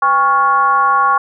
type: tone with frequency modulation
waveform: sine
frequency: 1107 Hz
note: C#6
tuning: 3 cents flat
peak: -9 dBFS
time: 0.02-1.18 s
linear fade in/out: 5 ms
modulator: 302 Hz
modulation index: 0.85
effects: none